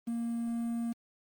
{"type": "tone with quantisation", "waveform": "triangle", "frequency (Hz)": 233.1, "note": "A#3", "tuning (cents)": 0, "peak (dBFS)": -29, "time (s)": [0.07, 0.93], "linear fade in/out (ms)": 10, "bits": 9, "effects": ["Opus 24 kbps"]}